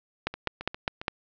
two click trains, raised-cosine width 0.3 ms, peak -20 / -10 dBFS, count 6 / 5, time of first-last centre 0.34-1.015 / 0.27-1.081 s, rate 7.41 / 4.93 Hz, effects low-pass 5000 Hz 12 dB/octave

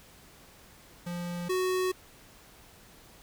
square tone pair in turn, 174.61 / 370 Hz, F3 / F#4, 0 / 0 cents, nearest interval octave + minor second, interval 1300 cents, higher second, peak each -34 / -27 dBFS, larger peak second, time 1.06-1.49 / 1.49-1.92 s, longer neither, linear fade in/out 10 ms, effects pink hiss -55 dBFS RMS until 3.22 s

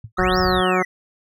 sine tone with exponential decay, 110.6 Hz, A2, 9 cents sharp, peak -27 dBFS, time 0.04-0.12 s, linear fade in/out 5 ms, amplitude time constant 16 ms
triangle exponential two-way sweep, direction up then down, 1203 to 5610 to 1920 Hz, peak -25 dBFS, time 0.17-0.85 s, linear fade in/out 5 ms, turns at 0.38 s
harmonic tone, 184 Hz, F#3, 9 cents flat, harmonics 1 / 2 / 3 / 4 / 5 / 6 / 7 / 8 / 9 / 10, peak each -24 / -21 / -26 / -24 / -33 / -27 / -24 / -30 / -35 / -28 dBFS, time 0.18-0.83 s, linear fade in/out 10 ms
white low-pass noise, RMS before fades -28 dBFS, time 0.18-0.61 s, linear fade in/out 10 ms, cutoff 120 Hz, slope 24 dB/octave
effects none

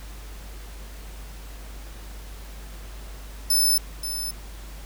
15% pulse tone with echo, 5274 Hz, E8, in tune, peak -12 dBFS, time 3.5-3.78 s, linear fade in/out 5 ms, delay 530 ms, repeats 1, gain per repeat -10 dB, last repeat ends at 4.31 s, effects added 50 Hz sine -37 dBFS peak until 4.85 s + pink hiss -46 dBFS RMS until 4.85 s

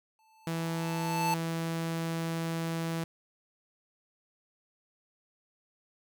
square tone with exponential growth, 880 Hz, A5, in tune, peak -26 dBFS, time 0.19-1.34 s, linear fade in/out 1 ms, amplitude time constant 250 ms
sawtooth tone, 164.81 Hz, E3, in tune, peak -27 dBFS, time 0.47-3.04 s, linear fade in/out 2 ms
effects none

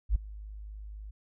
sine tone with ADSR envelope, 51.91 Hz, G#1, in tune, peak -19 dBFS, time 0.09-1.11 s, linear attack 62 ms, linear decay 10 ms, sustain -21 dB, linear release 9 ms, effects none

